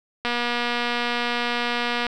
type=click train; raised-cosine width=0.3 ms; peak=-9 dBFS; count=437; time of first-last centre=0.25-2.067 s; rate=240 Hz; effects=none